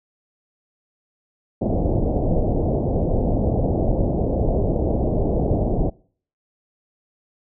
pink low-pass noise, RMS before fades -20 dBFS, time 1.61-5.9 s, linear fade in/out 10 ms, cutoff 710 Hz, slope 48 dB/octave, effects noise-tail reverb RT60 0.5 s tail -24 dB re dry

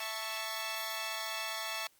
10% pulse chord, A major, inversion second, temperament equal, 659.3 / 880 / 1108.7 Hz, E5 / A5 / C#6, 0 / 0 / 0 cents, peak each -32 dBFS, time 0-1.87 s, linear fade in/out 2 ms, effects white hiss -67 dBFS RMS until 1.99 s + Opus 32 kbps

